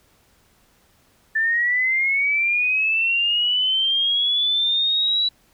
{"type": "linear sweep", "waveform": "sine", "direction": "up", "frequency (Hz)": [1760, 3938], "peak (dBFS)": -17, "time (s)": [1.35, 5.29], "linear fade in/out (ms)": 10, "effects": ["pink hiss -59 dBFS RMS until 5.53 s"]}